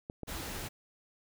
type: clicks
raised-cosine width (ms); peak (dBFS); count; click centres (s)
2; -26; 2; 0.099 / 0.233
type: noise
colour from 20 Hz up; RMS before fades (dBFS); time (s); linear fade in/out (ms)
pink; -40; 0.27-0.69; 20
effects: none